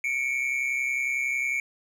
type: tone pair together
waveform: triangle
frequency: 2206 / 2337 Hz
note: C#7 / D7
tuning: -9 / -9 cents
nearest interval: minor second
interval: 100 cents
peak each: -26 dBFS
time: 0.04-1.6 s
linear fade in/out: 2 ms
effects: none